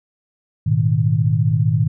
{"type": "tone cluster", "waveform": "sine", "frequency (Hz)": [106.4, 121.1, 155.1], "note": ["G#2", "B2", "D#3"], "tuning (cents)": [42, -34, -5], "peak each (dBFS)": -18, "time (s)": [0.66, 1.88], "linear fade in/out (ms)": 10, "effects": []}